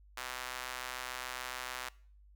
sawtooth tone with high-pass filter, 126.9 Hz, B2, 47 cents sharp, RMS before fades -42 dBFS, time 0.17-1.89 s, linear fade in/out 5 ms, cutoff 1200 Hz, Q 0.99, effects noise-tail reverb RT60 0.5 s tail -22 dB re dry + added 50 Hz sine -57 dBFS peak until 2.35 s

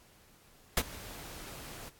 pink noise with ADSR envelope, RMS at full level -24 dBFS, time 0.77-1.9 s, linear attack 5 ms, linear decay 45 ms, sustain -22 dB, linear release 18 ms, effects pink hiss -61 dBFS RMS until 1.99 s + AAC 64 kbps

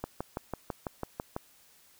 click train, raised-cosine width 1 ms, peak -19 dBFS, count 9, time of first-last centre 0.04-1.365 s, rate 6.04 Hz, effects white hiss -61 dBFS RMS until 1.99 s

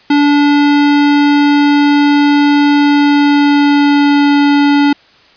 square tone with pitch glide, 289.3 to 286.8 Hz, D4 to D4, -26 to -41 cents, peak -7 dBFS, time 0.1-4.93 s, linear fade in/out 5 ms, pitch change -15 cents, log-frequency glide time 2.76-4.35 s, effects white hiss -45 dBFS RMS until 5.36 s + resampled to 11025 Hz

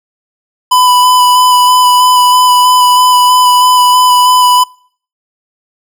square tone with vibrato, 997 Hz, B5, 16 cents sharp, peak -5 dBFS, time 0.71-4.64 s, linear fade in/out 10 ms, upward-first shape square, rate 3.1 Hz, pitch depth 10 cents each way, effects noise-tail reverb RT60 0.5 s tail -24 dB re dry

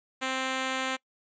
5% pulse tone, 262 Hz, C4, 2 cents sharp, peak -17 dBFS, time 0.21-0.97 s, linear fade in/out 20 ms, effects noise-tail reverb RT60 0.1 s tail -23 dB re dry + resampled to 16000 Hz

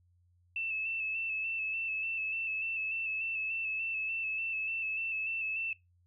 sine tone with vibrato, 2637 Hz, E7, in tune, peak -32 dBFS, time 0.56-5.73 s, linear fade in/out 2 ms, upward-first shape square, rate 3.4 Hz, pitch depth 25 cents each way, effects noise-tail reverb RT60 0.2 s tail -22 dB re dry + added 88 Hz sine -65 dBFS peak until 6.06 s

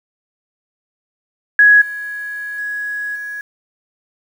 sine tone with level steps, 1671 Hz, G#6, 10 cents sharp, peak -5 / -23 / -20 / -24 dBFS, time 1.59-3.41 s, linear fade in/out 2 ms, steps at 1.81 / 2.58 / 3.15 s, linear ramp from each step 10 ms, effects 7-bit

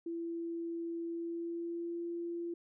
sine tone with pitch glide, 335.8 to 341.7 Hz, E4 to F4, +32 to -38 cents, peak -36 dBFS, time 0.06-2.54 s, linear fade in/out 5 ms, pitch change +30 cents, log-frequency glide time 1.05-2.04 s, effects none

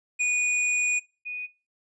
square / sine tone pair in turn, 2463 / 2474 Hz, D#7 / D#7, -18 / -10 cents, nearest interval unison, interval 8 cents, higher second, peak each -22 / -31 dBFS, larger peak first, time 0.19-1 / 1.25-1.47 s, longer first, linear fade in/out 20 ms, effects noise-tail reverb RT60 0.3 s tail -21 dB re dry + resampled to 22050 Hz

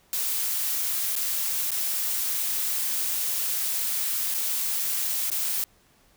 blue noise with dropouts, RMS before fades -27 dBFS, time 0.13-5.64 s, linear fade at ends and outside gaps 1 ms, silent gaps 1.155-1.162 / 1.707-1.716 / 4.341-4.345 / 5.301-5.316 s, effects pink hiss -61 dBFS RMS until 6.16 s

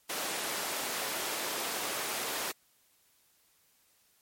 pink high-pass noise, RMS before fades -35 dBFS, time 0.09-2.52 s, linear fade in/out 10 ms, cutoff 410 Hz, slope 12 dB/octave, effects white hiss -68 dBFS RMS until 4.21 s + MP3 64 kbps

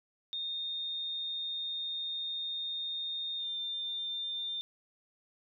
sine tone with pitch glide, 3667 to 3598 Hz, A#7 to A7, -29 to +38 cents, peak -34 dBFS, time 0.33-4.61 s, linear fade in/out 0 ms, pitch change -33 cents, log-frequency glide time 3.37-3.49 s, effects none

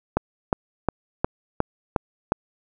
click train, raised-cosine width 1 ms, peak -5 dBFS, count 7, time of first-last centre 0.17-2.321 s, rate 2.79 Hz, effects none

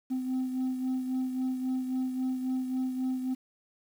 sine beating tone pair, 257.2 / 260.9 Hz, C4 / C4, -30 / -5 cents, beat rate 3.7 Hz, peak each -27 / -35 dBFS, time 0.1-3.35 s, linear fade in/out 20 ms, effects tanh soft clip ceiling -26 dBFS + 9-bit

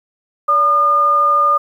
sine tone pair together, 573 / 1214.1 Hz, D5 / D#6, -43 / -43 cents, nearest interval octave + minor second, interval 1300 cents, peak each -22 / -10 dBFS, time 0.48-1.58 s, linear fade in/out 10 ms, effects 8-bit

